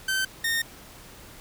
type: tone pair in turn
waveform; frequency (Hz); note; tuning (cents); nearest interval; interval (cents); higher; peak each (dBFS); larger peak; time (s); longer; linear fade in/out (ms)
sawtooth; 1543 / 1837.8; G6 / A#6; -28 / -25; minor third; 303; second; -20; neither; 0.08-0.25 / 0.44-0.62; second; 5
effects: pink hiss -47 dBFS RMS until 1.4 s